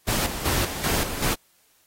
pink noise with tremolo, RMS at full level -24 dBFS, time 0.07-1.35 s, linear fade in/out 20 ms, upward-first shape square, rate 2.6 Hz, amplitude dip 60%, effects white hiss -62 dBFS RMS until 1.86 s + AAC 48 kbps

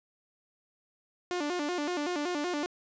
sawtooth tone with vibrato, 323.6 Hz, E4, 32 cents flat, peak -26 dBFS, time 1.31-2.66 s, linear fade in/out 0 ms, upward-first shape square, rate 5.3 Hz, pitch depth 170 cents each way, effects resampled to 16000 Hz + 11-bit

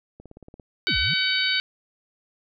click train, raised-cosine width 2 ms, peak -30 dBFS, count 8, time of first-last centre 0.2-0.598 s, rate 17.6 Hz
harmonic tone, 756 Hz, F#5, 37 cents sharp, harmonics 2 / 3 / 4 / 5 / 6, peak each -27 / -27 / -27 / -27 / -27 dBFS, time 0.87-1.6 s, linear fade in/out 0 ms
sine exponential two-way sweep, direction down then up, 444.2 to 52 to 188.1 Hz, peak -28 dBFS, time 0.88-1.14 s, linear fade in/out 5 ms, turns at 0.98 s
effects none

